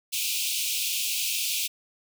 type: high-pass noise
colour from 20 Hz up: pink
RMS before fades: -28 dBFS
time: 0.12-1.68 s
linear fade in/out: 20 ms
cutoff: 2400 Hz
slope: 96 dB/octave
effects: none